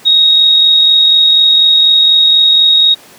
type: tone with amplitude modulation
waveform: sine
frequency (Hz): 3762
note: A#7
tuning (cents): +15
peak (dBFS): -3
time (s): 0.05-2.95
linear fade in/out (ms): 20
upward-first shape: sine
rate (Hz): 44.1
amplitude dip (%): 30
effects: pink hiss -38 dBFS RMS until 3.18 s + high-pass 200 Hz 12 dB/octave